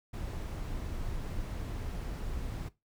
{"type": "noise", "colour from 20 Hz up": "brown", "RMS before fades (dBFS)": -37, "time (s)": [0.13, 2.69], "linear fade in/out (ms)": 10, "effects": ["noise-tail reverb RT60 0.2 s tail -18 dB re dry"]}